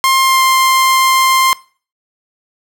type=tone with pitch glide; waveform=sawtooth; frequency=1061 to 1051.2 Hz; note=C6 to C6; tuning=+24 to +8 cents; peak=-5 dBFS; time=0.04-1.53 s; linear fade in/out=0 ms; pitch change=-16 cents; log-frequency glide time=0.21-0.43 s; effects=noise-tail reverb RT60 0.4 s tail -21 dB re dry